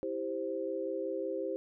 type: chord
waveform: sine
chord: C major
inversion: first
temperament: just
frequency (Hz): 327 / 392.4 / 523.3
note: E4 / G4 / C5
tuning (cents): -14 / +2 / 0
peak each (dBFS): -39 / -37 / -36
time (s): 0.03-1.56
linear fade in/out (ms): 0
effects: none